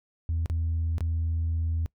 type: tone with dropouts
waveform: sine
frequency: 81.9 Hz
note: E2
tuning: 11 cents flat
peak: -23 dBFS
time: 0.29-1.86 s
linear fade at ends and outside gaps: 0 ms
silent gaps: 0.459-0.499 / 0.982-1.007 s
effects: noise-tail reverb RT60 0.1 s tail -24 dB re dry + tanh soft clip ceiling -22 dBFS